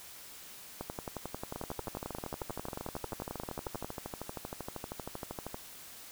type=two click trains; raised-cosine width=1 ms; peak=-24 / -23 dBFS; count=52 / 35; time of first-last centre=1.56-5.544 / 0.81-3.846 s; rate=12.8 / 11.2 Hz; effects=white hiss -50 dBFS RMS until 6.11 s